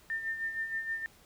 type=tone with tremolo; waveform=sine; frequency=1802 Hz; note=A6; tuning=41 cents sharp; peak=-30 dBFS; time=0.1-1.06 s; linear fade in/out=0 ms; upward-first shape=sine; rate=6.4 Hz; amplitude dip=60%; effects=pink hiss -60 dBFS RMS until 1.25 s